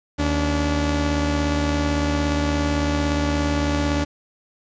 sawtooth tone pair together, 76.38 / 288 Hz, D#2 / D4, -31 / -34 cents, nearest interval octave + major seventh, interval 2297 cents, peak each -18 / -18 dBFS, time 0.18-4.05 s, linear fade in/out 20 ms, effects resampled to 16000 Hz + 8-bit

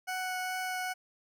20% pulse tone with vibrato, 740 Hz, F#5, in tune, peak -28 dBFS, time 0.07-0.94 s, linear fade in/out 20 ms, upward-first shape triangle, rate 2.4 Hz, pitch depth 8 cents each way, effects none

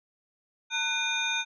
sine tone cluster, 904 / 1491 / 2431 / 3649 / 6320 Hz, A5 / F#6 / D#7 / A#7 / G8, +47 / +13 / -41 / -38 / +13 cents, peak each -37 / -33 / -30 / -31 / -38 dBFS, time 0.7-1.45 s, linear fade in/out 50 ms, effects none

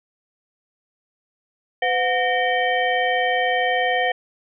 sine tone cluster, 506 / 727 / 1842 / 2290 / 3103 Hz, B4 / F#5 / A#6 / D7 / G7, +42 / -31 / -21 / -44 / -18 cents, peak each -24 / -21 / -23 / -29 / -29 dBFS, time 1.82-4.12 s, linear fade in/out 5 ms, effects none

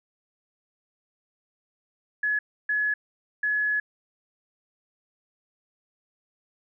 sine tone bursts at uneven times, 1697 Hz, G#6, 37 cents sharp, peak -22 dBFS, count 3, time 2.23-2.39 / 2.69-2.94 / 3.43-3.8 s, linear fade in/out 5 ms, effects none

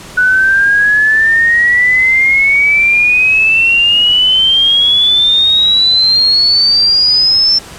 sine exponential sweep, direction up, 1479 to 5370 Hz, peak -6 dBFS, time 0.17-7.59 s, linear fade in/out 10 ms, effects pink hiss -31 dBFS RMS until 7.78 s + low-pass 10000 Hz 12 dB/octave

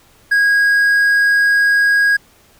triangle tone, 1643 Hz, G#6, 19 cents flat, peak -8 dBFS, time 0.31-2.17 s, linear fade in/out 10 ms, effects pink hiss -50 dBFS RMS until 2.59 s

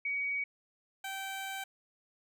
sine / 15% pulse tone pair in turn, 2257 / 775.7 Hz, C#7 / G5, +31 / -18 cents, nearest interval octave + tritone, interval 1849 cents, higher first, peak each -31 / -31 dBFS, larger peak neither, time 0.05-0.44 / 1.04-1.64 s, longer second, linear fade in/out 5 ms, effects none

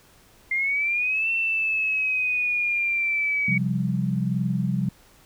sine exponential two-way sweep, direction up then down, 2093 to 2700 to 2249 Hz, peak -21 dBFS, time 0.51-3.58 s, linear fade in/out 5 ms, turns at 1.31 s
sine chord, C suspended fourth, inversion none, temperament equal with one note detuned, 131.87 / 174.61 / 196 Hz, C3 / F3 / G3, +14 / 0 / 0 cents, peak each -26 dBFS, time 3.48-4.89 s, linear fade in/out 5 ms
effects pink hiss -55 dBFS RMS until 5.25 s

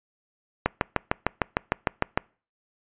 click train, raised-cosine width 0.5 ms, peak -5 dBFS, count 11, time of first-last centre 0.66-2.175 s, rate 6.6 Hz, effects noise-tail reverb RT60 0.4 s tail -26 dB re dry + resampled to 8000 Hz

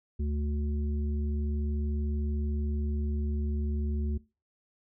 harmonic tone, 73.3 Hz, D2, 3 cents flat, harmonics 1 / 3 / 5, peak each -28 / -37 / -43 dBFS, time 0.19-4.18 s, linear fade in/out 10 ms, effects noise-tail reverb RT60 0.3 s tail -21 dB re dry

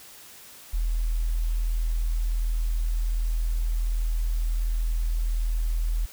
sine tone, 40.67 Hz, E1, 23 cents flat, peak -22 dBFS, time 0.73-6.06 s, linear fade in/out 10 ms, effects white hiss -47 dBFS RMS until 6.12 s

